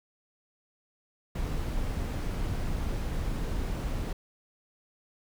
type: noise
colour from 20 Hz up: brown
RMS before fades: -31 dBFS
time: 1.35-4.13 s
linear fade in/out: 5 ms
effects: none